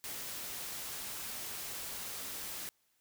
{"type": "noise", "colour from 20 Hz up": "white", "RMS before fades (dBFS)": -42, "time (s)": [0.04, 2.69], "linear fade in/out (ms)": 0, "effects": ["white hiss -75 dBFS RMS until 3 s"]}